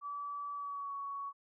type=tone with pitch glide; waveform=sine; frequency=1151 to 1118.9 Hz; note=D6 to C#6; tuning=-35 to +16 cents; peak=-38 dBFS; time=0.01-1.33 s; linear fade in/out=50 ms; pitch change=-49 cents; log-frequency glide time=0.54-0.93 s; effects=none